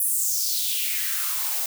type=noise with high-pass filter sweep; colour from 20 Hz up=blue; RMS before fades=-25 dBFS; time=0-1.66 s; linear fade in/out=2 ms; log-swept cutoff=11000 to 620 Hz; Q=3.2; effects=none